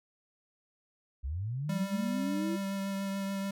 sine linear sweep, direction up, 59.3 to 340.2 Hz, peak -32 dBFS, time 1.23-2.57 s, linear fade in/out 20 ms
square tone with vibrato, 196 Hz, G3, in tune, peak -33 dBFS, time 1.69-3.51 s, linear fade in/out 5 ms, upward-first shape triangle, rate 6.9 Hz, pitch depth 15 cents each way
effects none

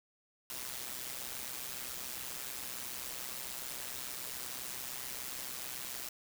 white noise with amplitude modulation, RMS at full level -39 dBFS, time 0.5-6.09 s, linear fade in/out 2 ms, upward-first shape sine, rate 127 Hz, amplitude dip 70%, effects none

